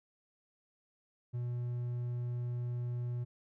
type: tone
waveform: triangle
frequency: 121.5 Hz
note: B2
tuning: 28 cents flat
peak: -32 dBFS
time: 1.33-3.25 s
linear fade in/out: 20 ms
effects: none